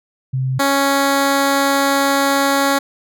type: tone pair in turn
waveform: sine / 10% pulse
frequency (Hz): 130.81 / 277.2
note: C3 / C#4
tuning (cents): 0 / 0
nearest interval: octave + minor second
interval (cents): 1300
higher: second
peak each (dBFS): -16 / -5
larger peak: second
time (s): 0.33-0.59 / 0.59-2.79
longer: second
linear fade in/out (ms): 10
effects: none